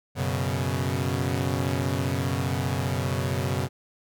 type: chord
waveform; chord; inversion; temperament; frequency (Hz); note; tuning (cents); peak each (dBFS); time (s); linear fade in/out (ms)
sawtooth; F# suspended fourth; none; equal; 92.5 / 123.47 / 138.59; F#2 / B2 / C#3; 0 / 0 / 0; -25; 0.15-3.69; 50
effects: none